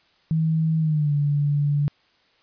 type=tone with pitch glide; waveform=sine; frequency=160 to 145.04 Hz; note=D#3 to D3; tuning=+49 to -21 cents; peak=-18 dBFS; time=0.31-1.88 s; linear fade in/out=0 ms; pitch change=-170 cents; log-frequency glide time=0.79-1.13 s; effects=white hiss -61 dBFS RMS until 2.42 s + resampled to 11025 Hz